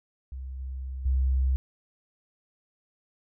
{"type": "tone with level steps", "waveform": "sine", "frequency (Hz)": 65.41, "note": "C2", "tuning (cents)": 0, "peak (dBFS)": [-34, -32, -21], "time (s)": [0.32, 1.56], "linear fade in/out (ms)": 0, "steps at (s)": [0.59, 1.05], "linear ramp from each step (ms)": 10, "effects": []}